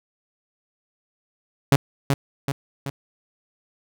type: tone with echo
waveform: sawtooth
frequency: 138.59 Hz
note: C#3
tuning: in tune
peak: -8 dBFS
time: 1.72-1.76 s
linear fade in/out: 2 ms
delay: 380 ms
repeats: 3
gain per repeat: -5 dB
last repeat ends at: 2.9 s
effects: none